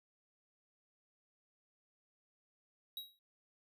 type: tone with exponential decay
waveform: square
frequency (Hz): 3837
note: A#7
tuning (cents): +49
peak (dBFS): -39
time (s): 2.97-3.19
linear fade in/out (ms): 2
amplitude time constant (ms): 46
effects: none